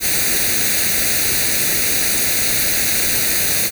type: noise with comb filter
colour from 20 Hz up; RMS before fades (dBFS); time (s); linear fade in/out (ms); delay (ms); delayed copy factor
white; -17; 0-3.71; 50; 0.47; +0.75
effects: none